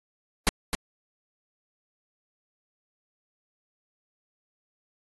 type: noise with echo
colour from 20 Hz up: pink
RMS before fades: -20 dBFS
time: 0.47-0.49 s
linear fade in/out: 0 ms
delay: 260 ms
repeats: 1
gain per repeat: -7 dB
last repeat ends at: 0.75 s
effects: AAC 32 kbps